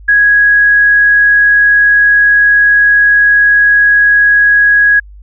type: tone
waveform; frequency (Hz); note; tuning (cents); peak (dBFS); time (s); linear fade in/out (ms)
sine; 1661.2; G#6; 0; -4; 0.08-5; 10
effects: added 50 Hz sine -31 dBFS peak until 5.22 s